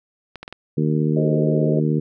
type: clicks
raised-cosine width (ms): 0.3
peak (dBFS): -18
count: 4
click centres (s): 0.357 / 0.43 / 0.479 / 0.526
type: harmonic tone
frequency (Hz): 76.7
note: D#2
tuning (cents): -24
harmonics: 2 / 3 / 4 / 5 / 6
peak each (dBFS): -19 / -23 / -25 / -27 / -29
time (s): 0.77-2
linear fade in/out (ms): 10
type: chord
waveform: sine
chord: F# diminished seventh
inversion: none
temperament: equal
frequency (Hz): 370 / 440 / 523.3 / 622.3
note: F#4 / A4 / C5 / Eb5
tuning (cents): 0 / 0 / 0 / 0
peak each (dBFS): -27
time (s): 1.16-1.8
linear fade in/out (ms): 10
effects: none